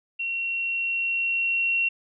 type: tone with level ramp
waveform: sine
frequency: 2733 Hz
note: F7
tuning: 38 cents flat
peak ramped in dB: -26 to -20 dBFS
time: 0.19-1.89 s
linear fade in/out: 10 ms
effects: none